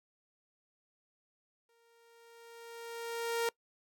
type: tone with exponential growth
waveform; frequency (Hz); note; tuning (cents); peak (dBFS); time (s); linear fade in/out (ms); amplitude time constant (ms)
sawtooth; 464.7; A#4; -5; -25; 1.69-3.49; 2; 390
effects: noise-tail reverb RT60 0.1 s tail -24 dB re dry